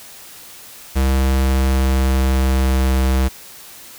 square tone with pitch glide, 66.3 to 65.5 Hz, C2 to C2, +23 to +2 cents, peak -14 dBFS, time 0.95-3.29 s, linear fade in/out 20 ms, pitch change -21 cents, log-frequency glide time 1.09-2.96 s, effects white hiss -39 dBFS RMS until 3.98 s

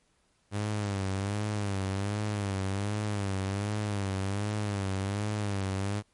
sawtooth tone with vibrato, 100.7 Hz, G2, 47 cents sharp, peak -25 dBFS, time 0.51-6.03 s, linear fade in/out 50 ms, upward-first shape sine, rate 1.3 Hz, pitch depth 84 cents each way, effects pink hiss -70 dBFS RMS until 6.13 s + MP3 48 kbps

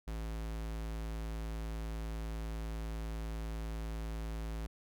square tone, 55 Hz, A1, in tune, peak -38 dBFS, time 0.07-4.67 s, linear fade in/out 10 ms, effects none

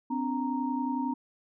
sine tone cluster, 256.5 / 287.5 / 931 Hz, C4 / D4 / A#5, -34 / -37 / -2 cents, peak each -30 / -34 / -33 dBFS, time 0.1-1.14 s, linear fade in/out 10 ms, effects none

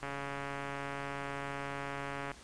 click train, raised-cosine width 0.5 ms, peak -24 dBFS, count 321, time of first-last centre 0.03-2.316 s, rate 140 Hz, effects pink hiss -54 dBFS RMS until 2.43 s + resampled to 22050 Hz

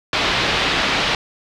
white low-pass noise, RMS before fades -19 dBFS, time 0.13-1.15 s, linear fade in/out 2 ms, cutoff 3900 Hz, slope 24 dB/octave, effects none

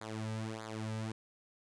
sawtooth tone with flanger, 110 Hz, A2, in tune, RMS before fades -40 dBFS, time 0.01-1.12 s, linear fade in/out 5 ms, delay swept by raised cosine 0.35 to 2.85 ms, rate 1.6 Hz, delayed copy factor -0.85, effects resampled to 22050 Hz

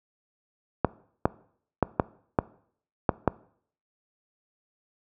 clicks, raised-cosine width 1 ms, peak -5 dBFS, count 7, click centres 0.847 / 1.255 / 1.827 / 1.998 / 2.388 / 3.092 / 3.277 s, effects noise-tail reverb RT60 0.6 s tail -21 dB re dry + high-pass 60 Hz 12 dB/octave

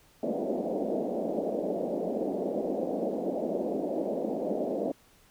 white band-pass noise, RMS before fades -31 dBFS, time 0.23-4.92 s, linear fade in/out 2 ms, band 190 to 660 Hz, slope 48 dB/octave, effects pink hiss -61 dBFS RMS until 5.3 s

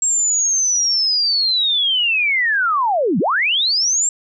sine linear two-way sweep, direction down then up, 7580 to 154 to 7580 Hz, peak -14 dBFS, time 0.02-4.09 s, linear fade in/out 2 ms, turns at 3.19 s, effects none

